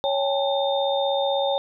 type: tone cluster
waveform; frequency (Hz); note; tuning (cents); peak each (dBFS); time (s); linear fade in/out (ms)
sine; 556 / 798 / 874 / 3633; C#5 / G5 / A5 / A#7; +5 / +31 / -12 / -45; -22 / -27 / -30 / -29; 0.04-1.58; 0
effects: none